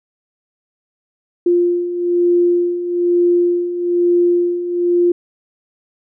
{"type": "beating tone pair", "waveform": "sine", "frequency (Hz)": [349.2, 350.3], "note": ["F4", "F4"], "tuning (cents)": [0, 5], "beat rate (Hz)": 1.1, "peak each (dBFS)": [-19, -13], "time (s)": [1.46, 5.12], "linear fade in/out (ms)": 5, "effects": []}